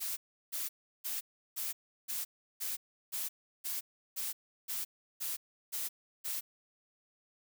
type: noise bursts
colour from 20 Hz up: blue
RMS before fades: -37 dBFS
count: 13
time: 0-6.41 s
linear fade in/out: 20 ms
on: 170 ms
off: 350 ms
effects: none